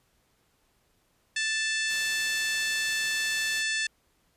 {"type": "harmonic tone", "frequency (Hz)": 880, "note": "A5", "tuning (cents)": 0, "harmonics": [2, 3, 4, 5, 6, 7, 8, 9, 10], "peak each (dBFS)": [-29, -33, -35, -37, -39, -40, -41, -42, -43], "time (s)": [1.36, 3.87], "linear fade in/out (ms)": 5}
{"type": "noise", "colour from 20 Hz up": "white", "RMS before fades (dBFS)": -42, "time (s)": [1.87, 3.64], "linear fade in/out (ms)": 50}
{"effects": ["pink hiss -69 dBFS RMS until 4.36 s", "resampled to 32000 Hz"]}